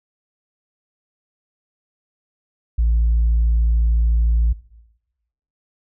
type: tone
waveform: sine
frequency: 56.8 Hz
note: A#1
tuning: 44 cents flat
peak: -12 dBFS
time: 2.78-4.53 s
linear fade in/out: 10 ms
effects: noise-tail reverb RT60 1.0 s tail -20 dB re dry + tanh soft clip ceiling -11 dBFS